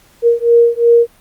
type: beating tone pair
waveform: sine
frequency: 468.1 / 470.9 Hz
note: A#4 / A#4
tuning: +7 / +18 cents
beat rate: 2.8 Hz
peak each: -10 dBFS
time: 0.22-1.07 s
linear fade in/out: 50 ms
effects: pink hiss -49 dBFS RMS until 1.2 s + Opus 48 kbps